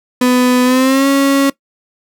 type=tone with pitch glide; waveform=35% pulse; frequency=250 to 275.8 Hz; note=B3 to C#4; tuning=+21 to -9 cents; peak=-7 dBFS; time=0.21-1.5 s; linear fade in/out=5 ms; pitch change=+170 cents; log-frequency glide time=0.64-1.07 s; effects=noise-tail reverb RT60 0.1 s tail -20 dB re dry